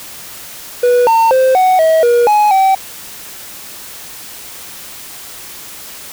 triangle tone with pitch steps, 489.4 / 907 / 521 / 744 / 642 / 478.1 / 839 / 769 Hz, B4 / A#5 / C5 / F#5 / E5 / A#4 / G#5 / G5, -16 / -48 / -7 / +9 / -46 / +44 / +17 / -33 cents, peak -5 dBFS, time 0.83-2.75 s, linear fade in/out 5 ms, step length 240 ms, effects white hiss -31 dBFS RMS until 6.12 s

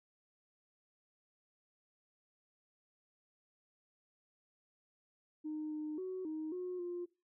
sine tone with pitch steps, 307.2 / 305.3 / 372.5 / 312.5 / 362.7 / 351.7 Hz, D#4 / D#4 / F#4 / D#4 / F#4 / F4, -22 / -33 / +12 / +8 / -34 / +12 cents, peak -37 dBFS, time 5.44-7.06 s, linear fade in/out 20 ms, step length 270 ms, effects noise-tail reverb RT60 0.3 s tail -21 dB re dry + tanh soft clip ceiling -34 dBFS

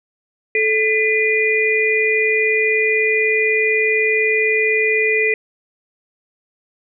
sine tone cluster, 435.9 / 2006 / 2430 Hz, A4 / B6 / D#7, -16 / +26 / -42 cents, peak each -18 dBFS, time 0.55-5.34 s, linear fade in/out 2 ms, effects none

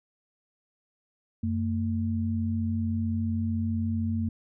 sine tone pair together, 92.5 / 226.1 Hz, F#2 / A3, 0 / +47 cents, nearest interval octave + minor third, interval 1547 cents, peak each -28 dBFS, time 1.43-4.29 s, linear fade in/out 5 ms, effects none

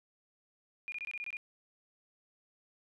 sine tone bursts, 2430 Hz, D#7, 42 cents flat, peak -37 dBFS, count 8, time 0.88-1.369 s, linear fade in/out 0 ms, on 41 ms, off 23 ms, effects none

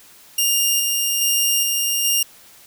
10% pulse tone with tremolo, 2818 Hz, F7, 15 cents sharp, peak -7 dBFS, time 0.38-2.23 s, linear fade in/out 5 ms, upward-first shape square, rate 1.2 Hz, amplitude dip 25%, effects white hiss -47 dBFS RMS until 2.66 s

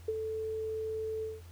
sine tone with ADSR envelope, 439.1 Hz, A4, 4 cents flat, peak -27 dBFS, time 0.08-1.42 s, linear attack 6 ms, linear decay 36 ms, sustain -6 dB, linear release 190 ms, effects added 85 Hz sine -48 dBFS peak until 1.51 s + pink hiss -60 dBFS RMS until 1.51 s

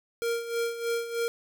square tone with tremolo, 466.2 Hz, A#4, in tune, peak -26 dBFS, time 0.22-1.28 s, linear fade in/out 0 ms, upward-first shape sine, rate 3.2 Hz, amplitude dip 70%, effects none

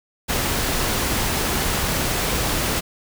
pink noise, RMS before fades -22 dBFS, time 0.28-2.81 s, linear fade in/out 20 ms, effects none

